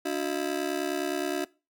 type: ring-modulated tone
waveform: 30% pulse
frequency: 328 Hz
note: E4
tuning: 9 cents flat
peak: -22 dBFS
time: 0.05-1.45 s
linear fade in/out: 10 ms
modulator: 34.8 Hz
effects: noise-tail reverb RT60 0.3 s tail -22 dB re dry